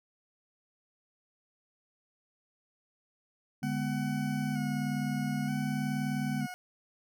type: chord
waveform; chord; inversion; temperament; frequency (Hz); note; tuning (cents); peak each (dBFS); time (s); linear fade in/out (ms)
sine; G# diminished; second; equal; 146.83 / 207.7 / 246.9; D3 / G#3 / B3; 0 / 0 / 0; -34; 3.62-6.47; 20
type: tone with vibrato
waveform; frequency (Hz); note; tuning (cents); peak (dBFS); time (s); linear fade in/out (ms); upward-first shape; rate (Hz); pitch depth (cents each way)
20% pulse; 740; F#5; 0; -35; 3.63-6.54; 0; square; 0.54; 28
effects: none